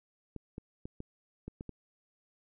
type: clicks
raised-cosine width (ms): 3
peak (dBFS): -28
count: 7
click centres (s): 0.363 / 0.581 / 0.855 / 1.004 / 1.48 / 1.609 / 1.693
effects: none